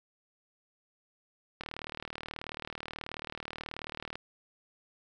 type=click train; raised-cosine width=0.3 ms; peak=-22 dBFS; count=99; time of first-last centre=1.61-4.155 s; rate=38.5 Hz; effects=none